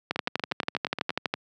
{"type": "two click trains", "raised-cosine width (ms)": 0.3, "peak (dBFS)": [-14, -9], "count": [9, 16], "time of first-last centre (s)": [[0.16, 1.105], [0.11, 1.34]], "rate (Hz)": [8.47, 12.2], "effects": ["high-pass 150 Hz 12 dB/octave"]}